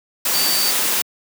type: tone in noise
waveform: sine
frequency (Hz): 4600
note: D8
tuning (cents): -37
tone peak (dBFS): -20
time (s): 0.34-0.71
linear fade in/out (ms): 5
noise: white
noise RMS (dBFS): -19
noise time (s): 0.25-1.02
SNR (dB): -4
effects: high-pass 200 Hz 12 dB/octave